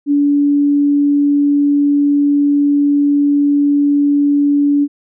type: tone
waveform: sine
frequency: 287.3 Hz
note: D4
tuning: 38 cents flat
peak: -9 dBFS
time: 0.06-4.88 s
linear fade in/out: 50 ms
effects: none